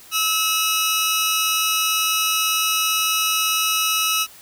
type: tone pair together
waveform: 15% pulse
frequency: 1298 / 2901 Hz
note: E6 / F#7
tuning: -27 / -35 cents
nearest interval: octave + major second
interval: 1392 cents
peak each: -14 dBFS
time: 0.11-4.27 s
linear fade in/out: 50 ms
effects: white hiss -45 dBFS RMS until 4.41 s